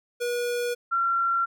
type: tone pair in turn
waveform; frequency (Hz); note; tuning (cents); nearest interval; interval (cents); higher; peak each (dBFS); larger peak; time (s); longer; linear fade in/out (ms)
square / sine; 483.2 / 1366.7; B4 / F6; -38 / -38; octave + tritone; 1800; second; -26 / -21; second; 0.2-0.75 / 0.91-1.46; neither; 20
effects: none